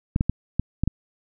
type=clicks; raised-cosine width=5 ms; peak=-8 dBFS; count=6; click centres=0.161 / 0.209 / 0.296 / 0.596 / 0.836 / 0.876 s; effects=none